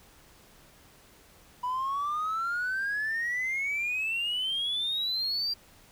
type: exponential sweep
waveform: triangle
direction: up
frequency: 981 to 4765 Hz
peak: -25 dBFS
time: 1.63-5.54 s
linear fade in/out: 10 ms
effects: tanh soft clip ceiling -24 dBFS + pink hiss -57 dBFS RMS until 5.91 s